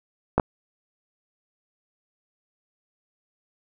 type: clicks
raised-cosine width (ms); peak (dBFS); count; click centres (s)
1; -5; 2; 0.38 / 0.398
effects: none